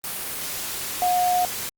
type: tone in noise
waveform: sine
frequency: 721 Hz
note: F#5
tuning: 45 cents flat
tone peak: -18 dBFS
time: 1.02-1.45 s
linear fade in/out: 0 ms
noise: white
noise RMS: -30 dBFS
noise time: 0.04-1.69 s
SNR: +9 dB
effects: Opus 32 kbps